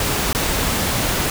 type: noise with dropouts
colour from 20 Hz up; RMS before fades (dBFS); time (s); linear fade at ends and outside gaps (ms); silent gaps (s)
pink; -20; 0-1.3; 2; 0.33-0.348
effects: none